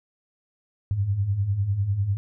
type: beating tone pair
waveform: sine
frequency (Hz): 92.5 / 102.5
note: F#2 / G#2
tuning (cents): 0 / -22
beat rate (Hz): 10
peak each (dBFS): -29 / -22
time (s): 0.91-2.17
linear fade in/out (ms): 0
effects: none